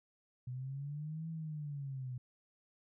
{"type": "linear two-way sweep", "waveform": "sine", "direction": "up then down", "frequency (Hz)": [123.47, 163.9, 123.47], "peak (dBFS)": -39, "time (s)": [0.47, 2.18], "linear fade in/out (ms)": 5, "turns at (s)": 1.29, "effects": []}